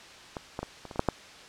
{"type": "clicks", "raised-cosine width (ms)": 1, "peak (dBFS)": [-20, -18, -19, -27, -26, -25, -9, -9], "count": 8, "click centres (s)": [0.368, 0.591, 0.63, 0.853, 0.912, 0.959, 0.994, 1.087], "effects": ["white hiss -48 dBFS RMS until 1.48 s", "low-pass 5000 Hz 12 dB/octave"]}